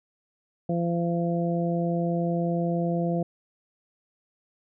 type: harmonic tone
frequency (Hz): 170.8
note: F3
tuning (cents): -38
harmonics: 1 / 2 / 3 / 4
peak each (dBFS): -25 / -31 / -31 / -32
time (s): 0.69-3.23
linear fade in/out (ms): 5
effects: none